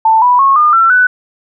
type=tone with pitch steps; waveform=sine; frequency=888 / 985.3 / 1093.3 / 1213 / 1346 / 1493.4 Hz; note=A5 / B5 / C#6 / D#6 / E6 / F#6; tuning=+16 / -4 / -24 / -44 / +36 / +16 cents; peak=-5 dBFS; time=0.05-1.07 s; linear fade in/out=5 ms; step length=170 ms; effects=none